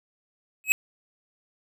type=tone with exponential growth; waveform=square; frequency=2558 Hz; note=D#7; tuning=47 cents sharp; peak=-12 dBFS; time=0.64-0.72 s; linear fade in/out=0 ms; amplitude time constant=16 ms; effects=none